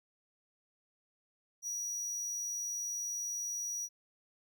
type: tone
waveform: square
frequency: 5800 Hz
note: F#8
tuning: 35 cents flat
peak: -36 dBFS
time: 1.62-3.89 s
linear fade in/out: 50 ms
effects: none